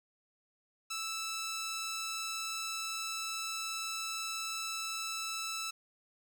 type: tone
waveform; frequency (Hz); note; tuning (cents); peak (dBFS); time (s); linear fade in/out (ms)
10% pulse; 1318.5; E6; 0; -28; 0.9-5.71; 10
effects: none